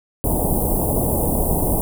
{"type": "band-stop noise", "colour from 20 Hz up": "pink", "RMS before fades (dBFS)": -19, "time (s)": [0.24, 1.81], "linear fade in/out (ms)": 0, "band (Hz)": [880, 9300], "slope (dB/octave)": 48, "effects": []}